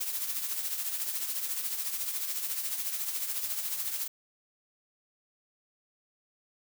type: noise with tremolo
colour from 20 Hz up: blue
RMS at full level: -31 dBFS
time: 0-4.08 s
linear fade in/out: 10 ms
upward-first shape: triangle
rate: 14 Hz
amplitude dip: 60%
effects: none